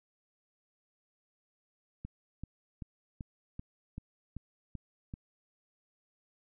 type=click train; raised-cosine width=5 ms; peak=-28 dBFS; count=9; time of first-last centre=2.05-5.139 s; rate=2.59 Hz; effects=none